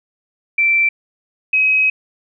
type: tone pair in turn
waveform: sine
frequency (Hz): 2341 / 2541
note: D7 / D#7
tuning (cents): -6 / +36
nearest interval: minor second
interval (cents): 142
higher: second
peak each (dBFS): -11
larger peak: neither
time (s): 0.58-0.89 / 1.53-1.9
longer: second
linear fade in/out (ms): 5
effects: none